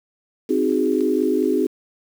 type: chord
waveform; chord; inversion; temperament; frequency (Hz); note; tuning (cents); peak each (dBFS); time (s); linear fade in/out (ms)
sine; Ab dominant seventh; first; equal; 261.6 / 311.1 / 370 / 415.3; C4 / Eb4 / Gb4 / Ab4; 0 / 0 / 0 / 0; -22; 0.49-1.67; 10
type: click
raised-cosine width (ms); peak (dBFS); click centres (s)
0.2; -24; 1.008
effects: 7-bit